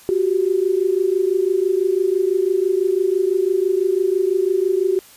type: tone pair together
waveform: sine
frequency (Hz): 363.5 / 389.5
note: F#4 / G4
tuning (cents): -31 / -11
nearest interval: minor second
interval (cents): 120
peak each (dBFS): -18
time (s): 0.09-4.99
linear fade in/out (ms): 0
effects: white hiss -46 dBFS RMS until 5.16 s + resampled to 32000 Hz